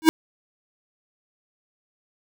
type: tone with exponential growth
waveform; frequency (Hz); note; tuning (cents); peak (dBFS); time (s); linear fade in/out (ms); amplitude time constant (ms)
square; 319.6; D#4; +47; -6; 0.02-0.09; 0; 15
effects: none